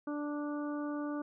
harmonic tone, 293.7 Hz, D4, in tune, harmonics 1 / 2 / 3 / 4 / 5, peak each -35 / -43 / -49 / -46 / -50 dBFS, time 0.07-1.22 s, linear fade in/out 5 ms, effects none

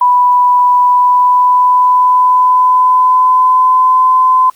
sine tone with pitch glide, 987.8 to 1022 Hz, B5 to C6, 0 to -41 cents, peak -5 dBFS, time 0.01-4.5 s, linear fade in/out 5 ms, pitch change +59 cents, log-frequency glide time 0.81-4.14 s, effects white hiss -48 dBFS RMS until 4.55 s + Opus 32 kbps

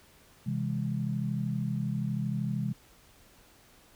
sine chord, C augmented, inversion none, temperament just, 130.81 / 163.52 / 204.4 Hz, C3 / E3 / G#3, 0 / -14 / -27 cents, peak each -32 / -34 / -33 dBFS, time 0.46-2.73 s, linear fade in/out 10 ms, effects pink hiss -59 dBFS RMS until 3.95 s

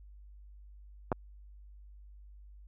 clicks, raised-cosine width 1 ms, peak -15 / -20 dBFS, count 2, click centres 1.118 / 1.126 s, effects added 50 Hz sine -50 dBFS peak until 2.67 s

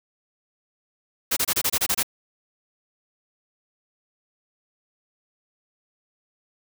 white noise bursts, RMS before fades -22 dBFS, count 9, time 1.31-2.031 s, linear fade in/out 10 ms, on 57 ms, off 26 ms, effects none

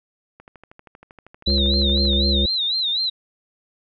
click train, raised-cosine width 0.5 ms, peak -28 dBFS, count 23, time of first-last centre 0.4-2.132 s, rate 12.7 Hz
sine tone with vibrato, 3875 Hz, B7, 34 cents flat, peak -19 dBFS, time 1.46-3.1 s, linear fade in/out 10 ms, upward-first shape sine, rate 4 Hz, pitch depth 130 cents each way
harmonic tone, 69.3 Hz, C#2, in tune, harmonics 1 / 3 / 5 / 7 / 8, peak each -19 / -24 / -28 / -33 / -32 dBFS, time 1.47-2.46 s, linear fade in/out 5 ms
effects none

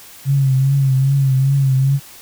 sine tone with vibrato, 135.3 Hz, C#3, 42 cents flat, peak -11 dBFS, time 0.25-2 s, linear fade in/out 50 ms, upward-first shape triangle, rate 2.5 Hz, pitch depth 61 cents each way, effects white hiss -40 dBFS RMS until 2.21 s

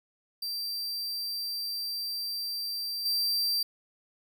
45% pulse tone with level steps, 4699 Hz, D8, in tune, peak -31 / -25 dBFS, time 0.42-3.63 s, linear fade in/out 5 ms, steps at 3.05 s, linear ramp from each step 10 ms, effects none

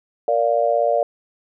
sine chord, Bb major, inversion none, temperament just, 466.2 / 582.7 / 699.2 Hz, Bb4 / D5 / F5, 0 / -14 / +2 cents, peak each -22 / -18 / -20 dBFS, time 0.28-1.03 s, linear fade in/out 2 ms, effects none

